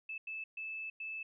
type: tone bursts at uneven times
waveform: sine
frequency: 2622 Hz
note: E7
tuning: 10 cents flat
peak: -39 dBFS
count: 4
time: 0.09-0.18 / 0.27-0.44 / 0.57-0.9 / 1-1.23 s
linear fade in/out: 5 ms
effects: none